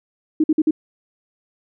sine tone bursts, 311.1 Hz, D#4, in tune, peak -12 dBFS, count 4, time 0.4-0.709 s, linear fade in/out 5 ms, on 39 ms, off 51 ms, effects none

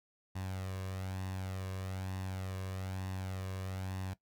sawtooth tone with flanger, 94.3 Hz, F#2, 33 cents sharp, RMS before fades -40 dBFS, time 0.35-4.14 s, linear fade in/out 10 ms, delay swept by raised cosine 1.1 to 1.81 ms, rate 1.1 Hz, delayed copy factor +0.5, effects noise-tail reverb RT60 0.1 s tail -17 dB re dry

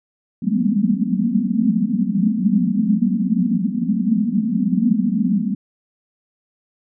white band-pass noise, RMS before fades -18 dBFS, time 0.42-5.55 s, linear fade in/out 5 ms, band 180 to 250 Hz, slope 96 dB/octave, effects none

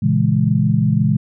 sine chord, A# half-diminished seventh, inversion none, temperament equal, 116.54 / 138.59 / 164.81 / 207.7 Hz, A#2 / C#3 / E3 / G#3, 0 / 0 / 0 / 0 cents, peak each -18 dBFS, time 0.02-1.17 s, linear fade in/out 10 ms, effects none

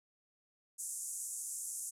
pink band-pass noise, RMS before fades -42 dBFS, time 0.78-1.91 s, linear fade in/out 20 ms, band 6800 to 11000 Hz, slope 48 dB/octave, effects none

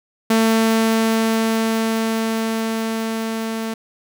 sawtooth tone with level ramp, 223.8 Hz, A3, 30 cents sharp, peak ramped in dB -9 to -19 dBFS, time 0.3-3.74 s, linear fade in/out 5 ms, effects none

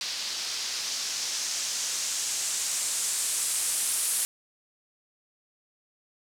blue noise with low-pass filter sweep, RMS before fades -30 dBFS, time 0.01-4.25 s, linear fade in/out 0 ms, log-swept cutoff 4600 to 10000 Hz, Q 1.9, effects none

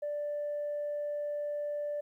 sine tone, 587.3 Hz, D5, in tune, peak -31 dBFS, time 0.02-2.01 s, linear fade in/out 10 ms, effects tanh soft clip ceiling -29 dBFS + 12-bit

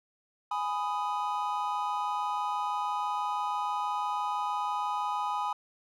triangle chord, G# minor, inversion none, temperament just, 830.6 / 996.7 / 1245.9 Hz, G#5 / B5 / D#6, 0 / +16 / +2 cents, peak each -31 / -31 / -33 dBFS, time 0.51-5.53 s, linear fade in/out 5 ms, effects none

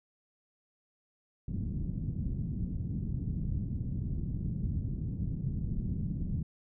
white low-pass noise, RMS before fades -34 dBFS, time 1.48-6.43 s, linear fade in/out 5 ms, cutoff 190 Hz, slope 24 dB/octave, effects none

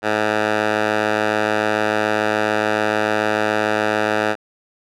10% pulse tone with band-pass filter, 106.9 Hz, A2, 49 cents flat, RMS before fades -19 dBFS, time 0.02-4.36 s, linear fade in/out 50 ms, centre 1200 Hz, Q 0.88, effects none

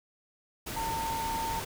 sine tone in noise, 905 Hz, A5, 48 cents sharp, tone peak -31 dBFS, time 0.76-1.6 s, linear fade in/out 10 ms, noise pink, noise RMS -37 dBFS, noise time 0.66-1.65 s, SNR +3 dB, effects none

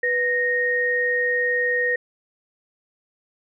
sine tone pair together, 492.4 / 1859 Hz, B4 / A#6, -5 / -5 cents, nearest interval octave + major seventh, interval 2300 cents, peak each -24 / -20 dBFS, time 0.03-1.96 s, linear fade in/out 5 ms, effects none

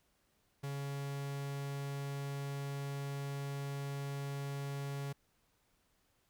45% pulse tone, 140 Hz, C#3, 18 cents sharp, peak -38 dBFS, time 0.63-5.13 s, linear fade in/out 10 ms, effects pink hiss -75 dBFS RMS until 6.29 s

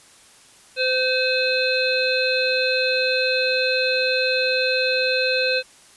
harmonic tone, 514 Hz, C5, 31 cents flat, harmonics 1 / 3 / 5 / 7 / 8, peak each -22 / -26 / -23 / -32 / -25 dBFS, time 0.76-5.63 s, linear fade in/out 50 ms, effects white hiss -50 dBFS RMS until 5.96 s + resampled to 24000 Hz

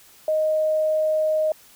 sine tone, 622.3 Hz, D#5, in tune, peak -18 dBFS, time 0.28-1.52 s, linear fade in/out 2 ms, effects white hiss -51 dBFS RMS until 1.75 s

